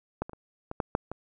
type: clicks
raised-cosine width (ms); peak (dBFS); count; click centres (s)
1; -15 / -26 / -29 / -21 / -13 / -10 / -21; 7; 0.22 / 0.295 / 0.333 / 0.714 / 0.802 / 0.951 / 1.116
effects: none